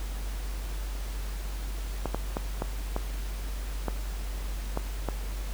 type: clicks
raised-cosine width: 1 ms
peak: -15 dBFS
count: 8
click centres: 2.057 / 2.146 / 2.369 / 2.621 / 2.964 / 3.883 / 4.774 / 5.087 s
effects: added 48 Hz sine -31 dBFS peak until 5.53 s + pink hiss -44 dBFS RMS until 5.53 s